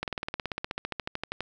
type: slowing click train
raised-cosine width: 0.3 ms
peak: -15 dBFS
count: 22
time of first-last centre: 0.03-1.406 s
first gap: 48 ms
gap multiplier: 1.03
effects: none